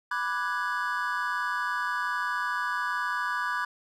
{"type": "chord", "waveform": "triangle", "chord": "G# half-diminished seventh", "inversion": "first", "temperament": "equal", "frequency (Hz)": [987.8, 1174.7, 1480, 1661.2], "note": ["B5", "D6", "F#6", "G#6"], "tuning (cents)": [0, 0, 0, 0], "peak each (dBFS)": -31, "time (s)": [0.11, 3.65], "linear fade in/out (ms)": 5, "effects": []}